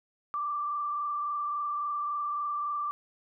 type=tone with frequency modulation; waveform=sine; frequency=1174.7 Hz; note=D6; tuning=in tune; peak=-29 dBFS; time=0.34-2.91 s; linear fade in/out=0 ms; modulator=23.6 Hz; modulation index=0.9; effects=none

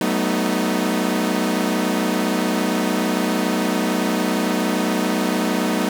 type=chord; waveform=sawtooth; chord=B dominant seventh; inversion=second; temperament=equal with one note detuned; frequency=189.32 / 220 / 246.9 / 311.1 Hz; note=F#3 / A3 / B3 / D#4; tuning=+40 / 0 / 0 / 0 cents; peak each=-20 dBFS; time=0.01-5.89 s; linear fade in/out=2 ms; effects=none

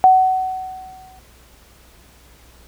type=tone with exponential decay; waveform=sine; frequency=750 Hz; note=F#5; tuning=23 cents sharp; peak=-5 dBFS; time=0.04-1.19 s; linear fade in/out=0 ms; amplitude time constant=250 ms; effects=added 60 Hz sine -50 dBFS peak until 2.67 s + pink hiss -50 dBFS RMS until 2.67 s

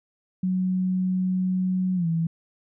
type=tone with pitch glide; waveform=sine; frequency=185 to 164.82 Hz; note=F#3 to E3; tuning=0 to 0 cents; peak=-21 dBFS; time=0.43-2.27 s; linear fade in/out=5 ms; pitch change=-200 cents; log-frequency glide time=1.95-2.07 s; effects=none

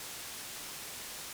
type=low-pass noise; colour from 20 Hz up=white; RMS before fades=-44 dBFS; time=0-1.33 s; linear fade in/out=2 ms; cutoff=11000 Hz; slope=12 dB/octave; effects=none

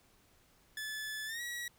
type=tone with pitch glide; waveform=sawtooth; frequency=1731 to 1920.7 Hz; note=A6 to B6; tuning=-29 to -49 cents; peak=-35 dBFS; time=0.77-1.68 s; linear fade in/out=2 ms; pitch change=+180 cents; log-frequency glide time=1.26-1.41 s; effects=pink hiss -67 dBFS RMS until 1.78 s

